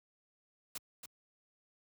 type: noise with echo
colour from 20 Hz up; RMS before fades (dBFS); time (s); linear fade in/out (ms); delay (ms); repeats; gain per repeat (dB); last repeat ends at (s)
white; -41; 0.75-0.78; 5; 280; 1; -7; 1.06
effects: high-pass 80 Hz 12 dB/octave